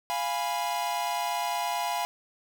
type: chord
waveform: 45% pulse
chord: F diminished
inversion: none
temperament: equal with one note detuned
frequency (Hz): 698.5 / 827.3 / 987.8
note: F5 / Ab5 / Cb6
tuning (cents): 0 / -7 / 0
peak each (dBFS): -32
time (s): 0.1-2.05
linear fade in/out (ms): 0
effects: none